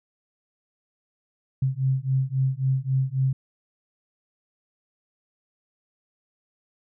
sine beating tone pair, 130.81 / 134.51 Hz, C3 / C3, 0 / +48 cents, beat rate 3.7 Hz, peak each -24 dBFS, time 1.62-3.33 s, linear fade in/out 5 ms, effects none

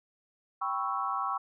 sine chord, C# half-diminished seventh, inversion second, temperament equal, 784 / 987.8 / 1108.7 / 1318.5 Hz, G5 / B5 / C#6 / E6, 0 / 0 / 0 / 0 cents, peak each -36 / -37 / -32 / -35 dBFS, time 0.61-1.38 s, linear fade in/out 10 ms, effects none

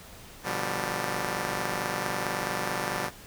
5% pulse chord, G dominant seventh, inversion first, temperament just, 122.5 / 147 / 176.4 / 196 Hz, B2 / D3 / F3 / G3, -14 / +2 / +18 / 0 cents, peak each -24 / -26 / -24 / -23 dBFS, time 0.43-3.11 s, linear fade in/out 50 ms, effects pink hiss -48 dBFS RMS until 3.26 s

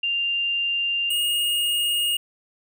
sine / square tone pair in turn, 2791 / 2853 Hz, F7 / F7, -2 / +36 cents, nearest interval unison, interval 38 cents, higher second, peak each -21 dBFS, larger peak neither, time 0.03-1.1 / 1.1-2.17 s, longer neither, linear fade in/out 5 ms, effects none

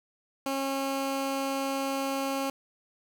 15% pulse tone, 272.1 Hz, C#4, 32 cents flat, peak -22 dBFS, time 0.46-2.5 s, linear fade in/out 2 ms, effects none

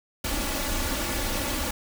pink noise with comb filter, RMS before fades -28 dBFS, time 0.24-1.71 s, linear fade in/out 5 ms, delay 3.5 ms, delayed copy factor +0.7, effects none

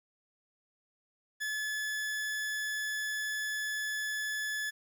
40% pulse tone, 1719 Hz, A6, 41 cents flat, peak -32 dBFS, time 1.4-4.71 s, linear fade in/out 20 ms, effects 11-bit

